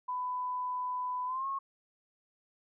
sine tone with pitch glide, 999 to 1089.4 Hz, B5 to C#6, +20 to -30 cents, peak -32 dBFS, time 0.08-1.59 s, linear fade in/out 10 ms, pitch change +150 cents, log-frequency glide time 1.26-1.47 s, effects none

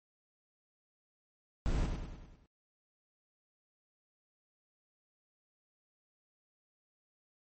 brown noise with echo, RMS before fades -32 dBFS, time 1.66-1.86 s, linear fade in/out 0 ms, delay 100 ms, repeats 6, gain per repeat -5 dB, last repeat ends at 2.46 s, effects MP3 32 kbps

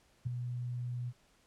sine tone with ADSR envelope, 122.5 Hz, B2, 14 cents flat, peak -28 dBFS, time 0.25-1.13 s, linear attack 19 ms, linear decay 6 ms, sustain -7 dB, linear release 47 ms, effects pink hiss -68 dBFS RMS until 1.46 s + low-pass 10000 Hz 12 dB/octave

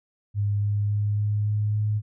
sine tone with pitch steps, 102.3 / 103.01 / 103.73 / 104.45 / 105.18 / 105.91 Hz, G#2 / G#2 / G#2 / G#2 / G#2 / G#2, -26 / -14 / -2 / +10 / +22 / +34 cents, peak -21 dBFS, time 0.34-2.02 s, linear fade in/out 50 ms, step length 280 ms, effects none

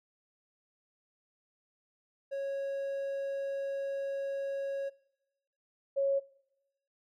triangle / sine tone pair in turn, 551 / 551 Hz, C#5 / C#5, -11 / -11 cents, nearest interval unison, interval 0 cents, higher neither, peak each -31 / -26 dBFS, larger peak second, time 2.31-4.9 / 5.96-6.2 s, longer first, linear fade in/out 20 ms, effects noise-tail reverb RT60 0.9 s tail -21 dB re dry

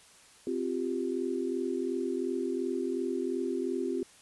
sine chord, C suspended fourth, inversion none, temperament equal, 261.6 / 349.2 / 392 Hz, C4 / F4 / G4, 0 / 0 / 0 cents, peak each -34 / -33 / -34 dBFS, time 0.47-4.03 s, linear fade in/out 2 ms, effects white hiss -57 dBFS RMS until 4.21 s + resampled to 24000 Hz

